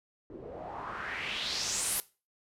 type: noise with low-pass filter sweep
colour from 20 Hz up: white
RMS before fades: -36 dBFS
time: 0.3-2 s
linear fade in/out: 0 ms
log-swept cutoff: 340 to 12000 Hz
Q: 3.3
effects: noise-tail reverb RT60 0.3 s tail -18 dB re dry